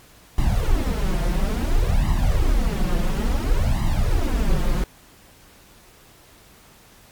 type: noise with flanger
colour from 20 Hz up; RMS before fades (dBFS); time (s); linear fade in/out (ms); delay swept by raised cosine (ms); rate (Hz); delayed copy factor
brown; -19; 0.38-4.84; 2; 1 to 5.7; 0.58; +1
effects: pink hiss -50 dBFS RMS until 7.11 s + MP3 96 kbps